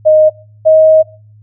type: tone pair in turn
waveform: sine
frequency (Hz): 620 / 630.8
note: D#5 / D#5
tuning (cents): -6 / +24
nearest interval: unison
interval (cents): 30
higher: second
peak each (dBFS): -3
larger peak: neither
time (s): 0.05-0.3 / 0.65-1.03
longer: second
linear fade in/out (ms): 20
effects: noise-tail reverb RT60 0.4 s tail -22 dB re dry + added 106 Hz sine -38 dBFS peak until 1.42 s